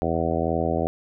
harmonic tone, 82.41 Hz, E2, in tune, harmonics 1 / 2 / 3 / 4 / 5 / 6 / 7 / 8 / 9, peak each -30 / -30 / -30 / -30 / -30 / -30 / -30 / -30 / -30 dBFS, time 0.02-0.87 s, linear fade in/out 0 ms, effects none

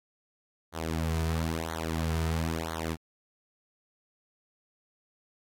sawtooth tone with flanger, 81.2 Hz, E2, 26 cents flat, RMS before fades -31 dBFS, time 0.72-2.97 s, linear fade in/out 50 ms, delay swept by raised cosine 0.38 to 3.68 ms, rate 1 Hz, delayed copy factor -0.7, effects AAC 48 kbps

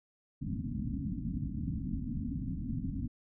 white low-pass noise, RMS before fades -36 dBFS, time 0.41-3.08 s, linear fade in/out 10 ms, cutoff 280 Hz, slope 96 dB/octave, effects none

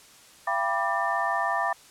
sine tone cluster, 679 / 785 / 981 / 1179 / 1795 Hz, F5 / G5 / B5 / D6 / A6, -49 / +2 / -12 / +6 / +34 cents, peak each -30 dBFS, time 0.47-1.73 s, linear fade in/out 5 ms, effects white hiss -52 dBFS RMS until 1.9 s + low-pass 10000 Hz 12 dB/octave

